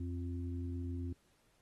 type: harmonic tone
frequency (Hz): 87.2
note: F2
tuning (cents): -2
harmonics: 1 / 3 / 4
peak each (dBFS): -38 / -43 / -51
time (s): 0-1.13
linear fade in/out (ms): 5
effects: pink hiss -73 dBFS RMS until 1.61 s + AAC 32 kbps